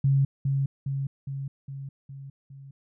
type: tone with echo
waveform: sine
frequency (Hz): 137.2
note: C#3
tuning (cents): -17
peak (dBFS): -18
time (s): 0.04-0.25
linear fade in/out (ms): 5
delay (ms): 410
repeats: 6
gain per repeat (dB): -4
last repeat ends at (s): 2.71
effects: none